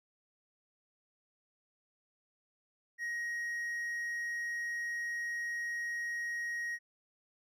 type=tone; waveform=triangle; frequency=1885 Hz; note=A#6; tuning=19 cents sharp; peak=-33 dBFS; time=2.98-6.79 s; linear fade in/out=50 ms; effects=none